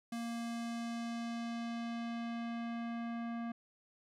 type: tone with low-pass filter sweep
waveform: square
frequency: 233.1 Hz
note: A#3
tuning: in tune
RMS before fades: -40 dBFS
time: 0.12-3.52 s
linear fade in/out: 5 ms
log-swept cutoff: 11000 to 1700 Hz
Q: 0.88
effects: none